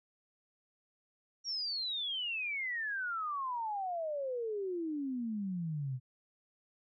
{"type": "exponential sweep", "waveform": "sine", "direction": "down", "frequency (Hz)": [5700, 123.47], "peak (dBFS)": -34, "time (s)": [1.44, 6], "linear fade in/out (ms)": 50, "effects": []}